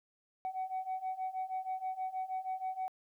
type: beating tone pair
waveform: sine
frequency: 748 / 754.3 Hz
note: F#5 / F#5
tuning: +19 / +33 cents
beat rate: 6.3 Hz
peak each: -38 / -36 dBFS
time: 0.45-2.88 s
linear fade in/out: 0 ms
effects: tanh soft clip ceiling -31 dBFS + 12-bit